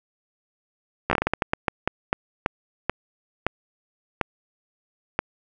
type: slowing click train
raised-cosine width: 0.5 ms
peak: -5 dBFS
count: 18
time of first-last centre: 1.1-5.19 s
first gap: 13 ms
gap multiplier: 1.31
effects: none